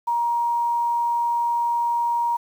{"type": "tone", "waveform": "sine", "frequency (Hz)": 944, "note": "A#5", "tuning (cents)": 22, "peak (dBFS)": -19, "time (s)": [0.07, 2.37], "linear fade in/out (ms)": 10, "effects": ["8-bit"]}